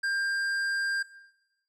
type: tone with tanh clipping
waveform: triangle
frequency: 1595 Hz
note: G6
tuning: 30 cents sharp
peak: -28 dBFS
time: 0.03-1.03 s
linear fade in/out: 10 ms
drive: 14 dB
effects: noise-tail reverb RT60 1.0 s tail -17 dB re dry